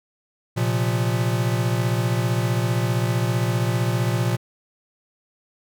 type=chord; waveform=square; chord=Bb suspended second; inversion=none; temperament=equal with one note detuned; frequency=116.54 / 131.87 / 174.61 Hz; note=Bb2 / C3 / F3; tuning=0 / +14 / 0 cents; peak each=-22 / -27 / -28 dBFS; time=0.56-4.37 s; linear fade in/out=20 ms; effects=none